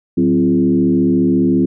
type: tone with frequency modulation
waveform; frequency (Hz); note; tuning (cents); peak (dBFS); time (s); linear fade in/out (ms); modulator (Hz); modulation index
sine; 261.9; C4; +2; -10; 0.17-1.66; 10; 74.4; 1.2
effects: none